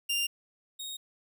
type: tone pair in turn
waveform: sawtooth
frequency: 2794 / 3744 Hz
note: F7 / A#7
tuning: 0 / +7 cents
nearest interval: perfect fourth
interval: 507 cents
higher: second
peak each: -24 / -34 dBFS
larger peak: first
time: 0.09-0.27 / 0.79-0.97 s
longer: neither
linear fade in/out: 10 ms
effects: none